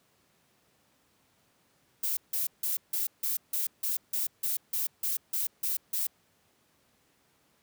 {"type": "noise bursts", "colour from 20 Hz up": "violet", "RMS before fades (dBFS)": -30, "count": 14, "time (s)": [2.03, 6.07], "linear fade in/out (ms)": 5, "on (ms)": 140, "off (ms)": 160, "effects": ["pink hiss -68 dBFS RMS until 7.62 s", "high-pass 100 Hz 12 dB/octave"]}